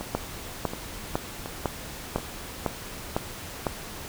two click trains, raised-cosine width 1 ms, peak -10 / -19 dBFS, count 8 / 4, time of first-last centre 0.15-3.668 / 0.01-2.184 s, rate 1.99 / 1.38 Hz, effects pink hiss -39 dBFS RMS until 4.08 s

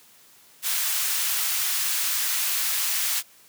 white high-pass noise, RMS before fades -25 dBFS, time 0.62-3.23 s, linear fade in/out 50 ms, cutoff 1300 Hz, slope 12 dB/octave, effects white hiss -54 dBFS RMS until 3.48 s + high-pass 80 Hz 12 dB/octave

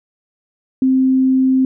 sine tone, 261.6 Hz, C4, in tune, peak -10 dBFS, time 0.82-1.65 s, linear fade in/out 2 ms, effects none

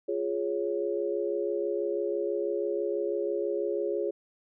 sine chord, Db major, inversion first, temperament equal, 349.2 / 415.3 / 554.4 Hz, F4 / Ab4 / Db5, 0 / 0 / 0 cents, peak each -32 / -30 / -33 dBFS, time 0.08-4.11 s, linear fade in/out 10 ms, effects none

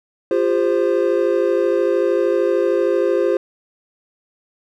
triangle chord, F suspended second, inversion none, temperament equal with one note detuned, 349.2 / 402.3 / 523.3 Hz, F4 / G4 / C5, 0 / +45 / 0 cents, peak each -17 dBFS, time 0.31-3.37 s, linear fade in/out 2 ms, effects none

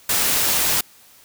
white noise, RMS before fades -19 dBFS, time 0.09-0.81 s, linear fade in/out 5 ms, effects white hiss -50 dBFS RMS until 1.24 s

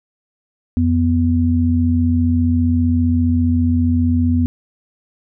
sine tone pair together, 87.31 / 246.9 Hz, F2 / B3, 0 / 0 cents, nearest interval octave + tritone, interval 1800 cents, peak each -15 dBFS, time 0.77-4.46 s, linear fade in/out 0 ms, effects none

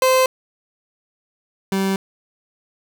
30% pulse tone pair in turn, 518 / 193.36 Hz, C5 / G3, -17 / -23 cents, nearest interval octave + perfect fourth, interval 1706 cents, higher first, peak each -10 / -15 dBFS, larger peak first, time 0.02-0.26 / 1.72-1.96 s, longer neither, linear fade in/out 2 ms, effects none

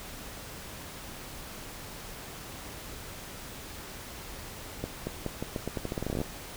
accelerating click train, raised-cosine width 2 ms, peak -18 dBFS, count 19, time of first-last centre 4.84-6.215 s, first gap 230 ms, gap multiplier 0.84, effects pink hiss -43 dBFS RMS until 6.56 s

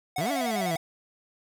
square tone with vibrato, 698.5 Hz, F5, in tune, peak -29 dBFS, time 0.16-0.77 s, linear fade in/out 5 ms, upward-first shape square, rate 10 Hz, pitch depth 90 cents each way
sawtooth exponential two-way sweep, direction up then down, 130.81 to 293.7 to 156.1 Hz, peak -25 dBFS, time 0.18-0.76 s, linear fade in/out 5 ms, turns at 0.31 s
effects none

